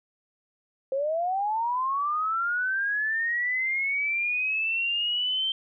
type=linear sweep; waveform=sine; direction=up; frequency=522 to 3136 Hz; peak=-24 dBFS; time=0.92-5.52 s; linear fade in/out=2 ms; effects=none